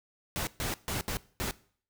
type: noise bursts at uneven times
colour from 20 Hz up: pink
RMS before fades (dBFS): -33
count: 5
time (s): 0.36-0.47 / 0.6-0.74 / 0.88-1.01 / 1.08-1.17 / 1.4-1.51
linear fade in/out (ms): 0
effects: noise-tail reverb RT60 0.5 s tail -20 dB re dry